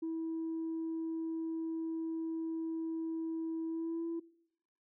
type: tone with pitch glide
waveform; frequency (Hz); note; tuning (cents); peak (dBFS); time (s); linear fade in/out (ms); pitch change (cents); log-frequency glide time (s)
sine; 325.4 to 333.6; E4 to E4; -22 to +21; -33; 0.02-4.2; 10; +43; 3.67-4.06
effects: noise-tail reverb RT60 0.8 s tail -22 dB re dry + tanh soft clip ceiling -32 dBFS